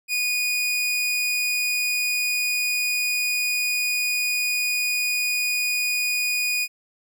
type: tone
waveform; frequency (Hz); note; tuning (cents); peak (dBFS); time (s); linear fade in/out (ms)
sawtooth; 2465; D#7; -17; -18; 0.08-6.68; 50
effects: none